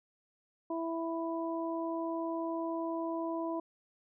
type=harmonic tone; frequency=330.2 Hz; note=E4; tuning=3 cents sharp; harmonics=1 / 2 / 3; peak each=-35 / -38 / -40 dBFS; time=0.7-3.6 s; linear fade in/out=5 ms; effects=none